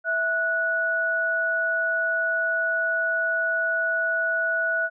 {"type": "tone pair together", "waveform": "sine", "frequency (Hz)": [657.5, 1470], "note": ["E5", "F#6"], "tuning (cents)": [-5, -12], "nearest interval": "octave + major second", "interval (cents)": 1393, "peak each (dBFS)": [-28, -22], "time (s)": [0.04, 4.9], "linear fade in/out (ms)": 50, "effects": []}